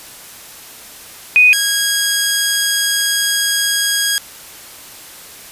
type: tone pair in turn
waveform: sine / 10% pulse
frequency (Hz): 2489 / 1643.1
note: D#7 / G#6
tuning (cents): 0 / -19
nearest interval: perfect fifth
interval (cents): 719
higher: first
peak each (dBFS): -5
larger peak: neither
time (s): 1.36-1.53 / 1.53-4.18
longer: second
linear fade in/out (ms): 0
effects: white hiss -36 dBFS RMS until 5.51 s + resampled to 32000 Hz